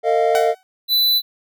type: chord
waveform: triangle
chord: Bb suspended fourth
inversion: none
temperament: equal with one note detuned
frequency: 454.2 / 622.3 / 698.5 Hz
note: Bb4 / Eb5 / F5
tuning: -45 / 0 / 0 cents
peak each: -16 / -17 / -16 dBFS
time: 0.03-0.55 s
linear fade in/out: 50 ms
type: tone with exponential decay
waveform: sawtooth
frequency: 753 Hz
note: F#5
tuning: 30 cents sharp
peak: -14 dBFS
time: 0.35-0.63 s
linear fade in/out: 0 ms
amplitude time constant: 60 ms
type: tone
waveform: square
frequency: 3989 Hz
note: B7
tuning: 17 cents sharp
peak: -14 dBFS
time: 0.88-1.22 s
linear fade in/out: 50 ms
effects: none